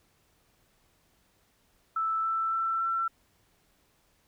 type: tone with pitch steps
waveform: sine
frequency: 1318.5 / 1327.7 / 1336.9 / 1346.2 Hz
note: E6 / E6 / E6 / E6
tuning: 0 / +12 / +24 / +36 cents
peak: -26 dBFS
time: 1.96-3.08 s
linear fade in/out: 5 ms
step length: 280 ms
effects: pink hiss -68 dBFS RMS until 4.27 s